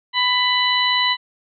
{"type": "harmonic tone", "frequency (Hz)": 995, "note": "B5", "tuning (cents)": 13, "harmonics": [1, 2, 3, 4], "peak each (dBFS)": [-21, -21, -21, -21], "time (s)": [0.13, 1.17], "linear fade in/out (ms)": 50, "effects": []}